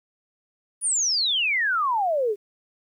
sine exponential sweep, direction down, 9956 to 391.5 Hz, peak -20 dBFS, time 0.81-2.36 s, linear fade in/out 50 ms, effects 10-bit

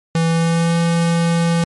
square tone with pitch glide, 164.81 to 168.37 Hz, E3 to E3, 0 to +37 cents, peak -14 dBFS, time 0.15-1.64 s, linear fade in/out 2 ms, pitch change +37 cents, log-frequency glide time 0.26-0.77 s, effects MP3 48 kbps

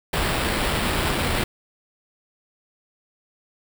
pink noise with sample-and-hold, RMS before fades -23 dBFS, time 0.13-1.44 s, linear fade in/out 5 ms, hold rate 6300 Hz, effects none

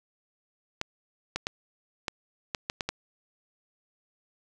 clicks, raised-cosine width 0.2 ms, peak -12 dBFS, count 8, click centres 0.814 / 1.36 / 1.469 / 2.082 / 2.548 / 2.699 / 2.808 / 2.89 s, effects none

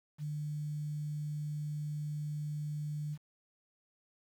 sine tone with quantisation, 150 Hz, D3, 37 cents sharp, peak -35 dBFS, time 0.18-3.18 s, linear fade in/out 50 ms, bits 10, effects none

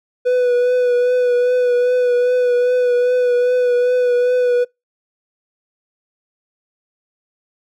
triangle tone with vibrato, 493.9 Hz, B4, in tune, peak -10 dBFS, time 0.25-4.65 s, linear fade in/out 20 ms, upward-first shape triangle, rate 2.5 Hz, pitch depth 29 cents each way, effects noise-tail reverb RT60 0.2 s tail -25 dB re dry

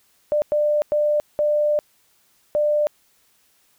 sine tone bursts at uneven times, 596 Hz, D5, 25 cents sharp, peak -16 dBFS, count 5, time 0.32-0.42 / 0.52-0.82 / 0.92-1.2 / 1.39-1.79 / 2.55-2.87 s, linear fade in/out 0 ms, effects white hiss -61 dBFS RMS until 3.78 s

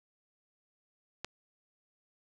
click, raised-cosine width 0.2 ms, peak -19 dBFS, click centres 1.246 s, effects none

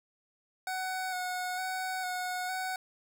25% pulse tone with vibrato, 739 Hz, F#5, 2 cents flat, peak -29 dBFS, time 0.67-2.76 s, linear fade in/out 2 ms, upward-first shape square, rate 1.1 Hz, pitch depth 21 cents each way, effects none

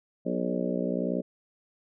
harmonic tone with a mistuned harmonic, 60.9 Hz, B1, 24 cents flat, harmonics 3 / 4 / 5 / 6 / 7 / 8 / 9 / 10, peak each -32 / -32 / -35 / -38 / -36 / -39 / -34 / -37 dBFS, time 0.25-1.22 s, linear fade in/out 20 ms, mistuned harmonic 7, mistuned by -23 cents, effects none

